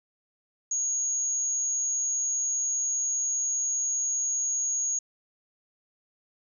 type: tone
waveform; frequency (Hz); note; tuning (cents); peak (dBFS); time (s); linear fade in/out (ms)
sine; 6645; G#8; 0; -25; 0.71-4.99; 5
effects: none